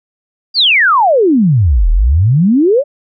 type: exponential two-way sweep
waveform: sine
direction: down then up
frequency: 4900 to 37.19 to 602 Hz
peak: -6 dBFS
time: 0.54-2.84 s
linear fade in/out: 50 ms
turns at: 1.9 s
effects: none